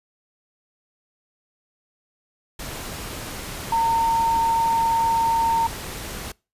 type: tone in noise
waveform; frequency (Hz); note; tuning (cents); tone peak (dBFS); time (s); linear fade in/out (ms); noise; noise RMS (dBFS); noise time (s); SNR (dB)
sine; 914; A#5; -34; -17; 3.72-5.67; 5; pink; -33; 2.59-6.32; +13
effects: noise-tail reverb RT60 0.3 s tail -25 dB re dry + resampled to 32000 Hz